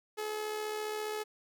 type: tone with amplitude modulation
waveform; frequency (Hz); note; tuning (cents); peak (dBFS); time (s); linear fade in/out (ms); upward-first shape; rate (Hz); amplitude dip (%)
sawtooth; 427.1; G#4; +48; -29; 0.17-1.24; 20; sine; 74.8; 40
effects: none